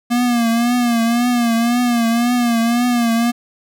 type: tone with vibrato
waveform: square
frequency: 237.1 Hz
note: A#3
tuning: 30 cents sharp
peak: -14 dBFS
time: 0.1-3.32 s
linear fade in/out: 20 ms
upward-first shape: triangle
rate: 1.9 Hz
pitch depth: 75 cents each way
effects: none